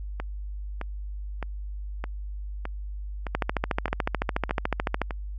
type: two click trains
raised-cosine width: 0.5 ms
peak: -9 / -17 dBFS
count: 24 / 9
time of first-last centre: 3.35-5.017 / 0.2-5.108 s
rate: 13.8 / 1.63 Hz
effects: added 50 Hz sine -32 dBFS peak until 5.38 s